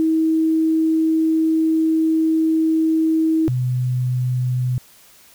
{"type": "tone pair in turn", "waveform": "sine", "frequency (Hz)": [320, 125.75], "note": ["D#4", "B2"], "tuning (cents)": [49, 32], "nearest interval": "octave + major third", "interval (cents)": 1617, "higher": "first", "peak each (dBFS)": [-14, -17], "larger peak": "first", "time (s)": [[0, 3.48], [3.48, 4.78]], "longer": "first", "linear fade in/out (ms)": 0, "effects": ["white hiss -49 dBFS RMS until 5.34 s"]}